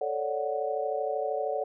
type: chord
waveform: sine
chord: D major seventh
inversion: second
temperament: equal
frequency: 440 / 554.4 / 587.3 / 740 Hz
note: A4 / C#5 / D5 / F#5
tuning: 0 / 0 / 0 / 0 cents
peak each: -33 dBFS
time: 0.01-1.64 s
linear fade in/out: 5 ms
effects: none